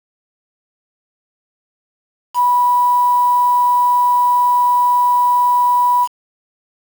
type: tone with quantisation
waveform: sine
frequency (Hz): 981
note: B5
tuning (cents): -12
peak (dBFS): -10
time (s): 2.34-6.08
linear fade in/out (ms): 50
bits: 5
effects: none